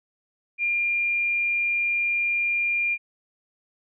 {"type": "tone", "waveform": "sine", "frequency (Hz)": 2400, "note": "D7", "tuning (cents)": 37, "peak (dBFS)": -21, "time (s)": [0.58, 2.98], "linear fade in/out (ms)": 50, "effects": []}